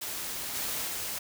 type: noise with level steps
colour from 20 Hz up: white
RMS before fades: -36 / -33 / -35 dBFS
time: 0.01-1.19 s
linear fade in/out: 10 ms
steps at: 0.54 / 0.86 s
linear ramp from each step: 20 ms
effects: none